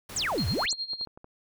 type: noise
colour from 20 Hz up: pink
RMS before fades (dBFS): -41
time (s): 0.09-0.66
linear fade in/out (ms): 5
type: exponential two-way sweep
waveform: sine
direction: down then up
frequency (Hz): 8580 to 73.8 to 8580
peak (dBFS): -26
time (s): 0.16-0.73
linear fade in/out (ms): 5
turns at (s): 0.48
type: tone with tremolo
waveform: sine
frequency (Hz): 4223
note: C8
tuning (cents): +15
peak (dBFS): -28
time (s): 0.38-1.05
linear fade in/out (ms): 0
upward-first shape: sine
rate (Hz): 9.7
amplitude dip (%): 85
type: clicks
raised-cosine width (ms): 1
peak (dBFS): -33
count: 6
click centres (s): 0.728 / 0.934 / 1.012 / 1.073 / 1.175 / 1.244
effects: none